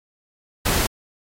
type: noise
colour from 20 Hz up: pink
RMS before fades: -20 dBFS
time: 0.65-0.87 s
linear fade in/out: 10 ms
effects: AAC 48 kbps